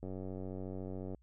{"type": "click train", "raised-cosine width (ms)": 2, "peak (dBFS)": -30, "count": 106, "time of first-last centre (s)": [0.03, 1.147], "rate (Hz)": 94, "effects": ["added 60 Hz sine -63 dBFS peak until 1.22 s"]}